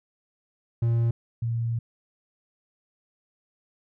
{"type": "tone pair in turn", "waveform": ["triangle", "sine"], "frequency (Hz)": [116.54, 116.1], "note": ["A#2", "A#2"], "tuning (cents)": [0, -7], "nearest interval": "unison", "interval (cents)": 7, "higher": "first", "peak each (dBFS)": [-18, -24], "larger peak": "first", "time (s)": [[0.82, 1.11], [1.42, 1.79]], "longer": "second", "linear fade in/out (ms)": 5, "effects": []}